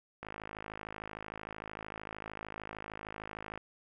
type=click train; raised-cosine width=0.5 ms; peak=-26 dBFS; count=179; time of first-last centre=0.23-3.576 s; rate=53.2 Hz; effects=none